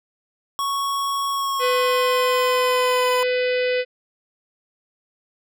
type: tone with pitch glide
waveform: square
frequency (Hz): 1108.7 to 1005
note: C#6 to B5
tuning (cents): 0 to +30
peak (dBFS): -22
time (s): 0.59-3.23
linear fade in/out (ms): 0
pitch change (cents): -170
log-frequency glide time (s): 1.31-3.1
type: harmonic tone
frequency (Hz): 500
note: B4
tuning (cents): +21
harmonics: 1 / 3 / 4 / 5 / 6 / 7 / 8 / 9 / 10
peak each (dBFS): -19 / -32 / -29 / -30 / -35 / -39 / -40 / -41 / -42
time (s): 1.59-3.85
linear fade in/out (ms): 50
effects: none